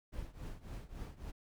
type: noise with tremolo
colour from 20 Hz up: brown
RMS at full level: -42 dBFS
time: 0.12-1.32 s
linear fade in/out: 20 ms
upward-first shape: triangle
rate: 3.6 Hz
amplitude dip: 90%
effects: none